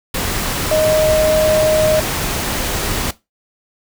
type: tone in noise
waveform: sine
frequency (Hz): 622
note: D#5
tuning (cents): -1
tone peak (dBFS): -11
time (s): 0.71-2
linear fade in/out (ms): 5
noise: pink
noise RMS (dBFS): -20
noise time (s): 0.14-3.11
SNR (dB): +6
effects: noise-tail reverb RT60 0.2 s tail -17 dB re dry